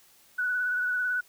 sine tone with vibrato, 1480 Hz, F#6, in tune, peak -25 dBFS, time 0.38-1.21 s, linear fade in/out 10 ms, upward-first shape sine, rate 18 Hz, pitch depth 27 cents each way, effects white hiss -59 dBFS RMS until 1.28 s

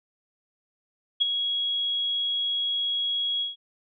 sine tone with ADSR envelope, 3319 Hz, G#7, 2 cents flat, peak -16 dBFS, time 1.2-3.56 s, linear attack 19 ms, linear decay 15 ms, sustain -8 dB, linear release 150 ms, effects none

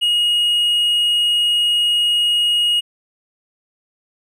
triangle tone, 2880 Hz, F#7, 47 cents flat, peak -12 dBFS, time 0.01-2.81 s, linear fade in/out 20 ms, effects none

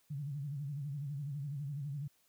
sine tone with vibrato, 142.6 Hz, C#3, 49 cents sharp, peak -37 dBFS, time 0.1-2.08 s, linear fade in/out 10 ms, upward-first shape sine, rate 12 Hz, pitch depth 110 cents each way, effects white hiss -72 dBFS RMS until 2.28 s

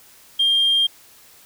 sine tone, 3202 Hz, G7, 36 cents sharp, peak -13 dBFS, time 0.39-0.87 s, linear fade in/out 10 ms, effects tanh soft clip ceiling -11 dBFS + white hiss -49 dBFS RMS until 1.45 s

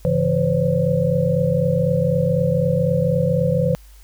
sine tone cluster, 101.2 / 139.2 / 167.1 / 509 / 553 Hz, G#2 / C#3 / E3 / C5 / C#5, -44 / +8 / +24 / -48 / -4 cents, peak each -27 / -22 / -20 / -20 / -24 dBFS, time 0.05-3.75 s, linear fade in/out 0 ms, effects added 50 Hz sine -42 dBFS peak until 4.03 s + white hiss -53 dBFS RMS until 4.03 s

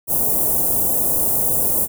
white band-stop noise, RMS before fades -18 dBFS, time 0.07-1.88 s, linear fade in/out 50 ms, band 750 to 9700 Hz, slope 24 dB/octave, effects none

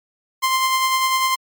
sawtooth tone with tremolo, 1046.5 Hz, C6, in tune, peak -11 dBFS, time 0.42-1.36 s, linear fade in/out 20 ms, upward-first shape sine, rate 10 Hz, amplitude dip 35%, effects MP3 96 kbps

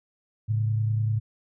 sine tone pair together, 108.42 / 138.59 Hz, A2 / C#3, -25 / 0 cents, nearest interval major third, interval 425 cents, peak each -22 / -33 dBFS, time 0.48-1.2 s, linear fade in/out 20 ms, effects none

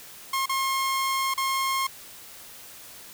sawtooth tone with dropouts, 1072 Hz, C6, 42 cents sharp, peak -20 dBFS, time 0.33-1.87 s, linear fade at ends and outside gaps 5 ms, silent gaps 0.459-0.493 / 1.34-1.376 s, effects white hiss -45 dBFS RMS until 3.13 s

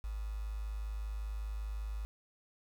sine tone with quantisation, 52.6 Hz, G#1, 23 cents sharp, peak -36 dBFS, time 0.04-2.05 s, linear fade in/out 0 ms, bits 9, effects none

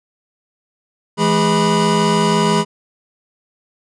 square tone cluster, 166.3 / 212.3 / 408.6 / 979 Hz, E3 / G#3 / G#4 / B5, +16 / +38 / -28 / -15 cents, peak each -19 dBFS, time 1.17-2.65 s, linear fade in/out 50 ms, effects resampled to 22050 Hz

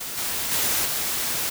white noise with level steps, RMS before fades -32 / -27 / -23 / -26 dBFS, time 0-1.5 s, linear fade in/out 10 ms, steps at 0.17 / 0.51 / 0.85 s, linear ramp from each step 10 ms, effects none

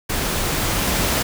pink noise with level ramp, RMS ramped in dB -23 to -19 dBFS, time 0.09-1.23 s, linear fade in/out 10 ms, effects none

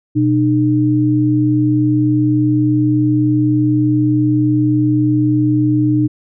sine tone pair together, 123.99 / 303.9 Hz, B2 / D#4, +7 / -41 cents, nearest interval octave + major third, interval 1552 cents, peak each -15 / -12 dBFS, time 0.15-6.08 s, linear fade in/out 20 ms, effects none

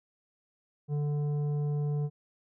triangle tone with tanh clipping, 146.83 Hz, D3, in tune, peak -29 dBFS, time 0.88-2.1 s, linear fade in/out 50 ms, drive 13 dB, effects none

